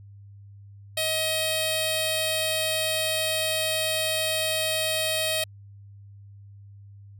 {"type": "tone with notch filter", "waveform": "10% pulse", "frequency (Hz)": 633, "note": "D#5", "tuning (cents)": 30, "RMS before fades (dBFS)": -26, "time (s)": [0.97, 5.44], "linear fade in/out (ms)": 5, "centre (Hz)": 1400, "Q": 0.6, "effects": ["added 100 Hz sine -44 dBFS peak until 7.19 s"]}